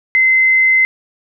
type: tone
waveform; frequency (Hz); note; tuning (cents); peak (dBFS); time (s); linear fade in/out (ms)
sine; 2060; C7; -28; -8; 0.15-0.85; 0
effects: none